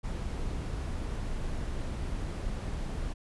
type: noise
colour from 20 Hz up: brown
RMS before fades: -34 dBFS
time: 0.03-3.14 s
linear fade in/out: 20 ms
effects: resampled to 24000 Hz